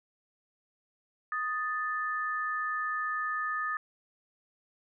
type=tone pair together; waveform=sine; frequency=1244.5 / 1760 Hz; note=D#6 / A6; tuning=0 / 0 cents; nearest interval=tritone; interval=600 cents; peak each=-32 / -33 dBFS; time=1.32-3.77 s; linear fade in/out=2 ms; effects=none